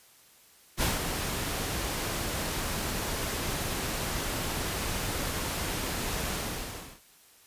pink noise with ADSR envelope, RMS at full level -26 dBFS, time 0.77-7.01 s, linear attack 48 ms, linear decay 180 ms, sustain -6 dB, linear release 660 ms, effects white hiss -58 dBFS RMS until 7.46 s + resampled to 32000 Hz

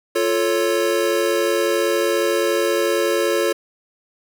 square chord, F augmented, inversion none, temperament equal, 349.2 / 440 / 554.4 Hz, F4 / A4 / C#5, 0 / 0 / 0 cents, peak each -22 dBFS, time 0.15-3.53 s, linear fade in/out 10 ms, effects none

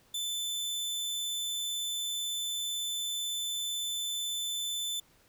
sawtooth tone, 3522 Hz, A7, 1 cent sharp, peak -29 dBFS, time 0.14-5 s, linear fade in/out 5 ms, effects pink hiss -64 dBFS RMS until 5.28 s

